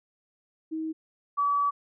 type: tone pair in turn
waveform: sine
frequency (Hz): 317.9 / 1144.7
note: D#4 / D6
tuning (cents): +37 / -45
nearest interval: octave + minor seventh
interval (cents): 2218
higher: second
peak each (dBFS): -29 / -22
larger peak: second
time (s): 0.71-0.93 / 1.37-1.71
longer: second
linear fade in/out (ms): 20
effects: none